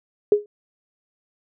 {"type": "tone with exponential decay", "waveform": "sine", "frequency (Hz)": 415.3, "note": "G#4", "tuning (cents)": 0, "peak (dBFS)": -8, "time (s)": [0.32, 0.46], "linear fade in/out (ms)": 2, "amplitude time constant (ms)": 30, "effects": []}